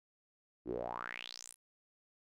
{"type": "tone with band-pass filter sweep", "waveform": "sawtooth", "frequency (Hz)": 60, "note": "B1", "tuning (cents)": -49, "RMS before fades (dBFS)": -43, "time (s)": [0.65, 1.56], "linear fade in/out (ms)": 50, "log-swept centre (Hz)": [300, 11000], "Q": 6.2, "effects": []}